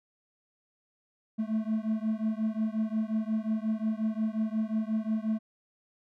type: beating tone pair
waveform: triangle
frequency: 216.7 / 222.3 Hz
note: A3 / A3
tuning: -26 / +18 cents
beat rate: 5.6 Hz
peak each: -28 / -29 dBFS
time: 1.38-5.39 s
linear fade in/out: 20 ms
effects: none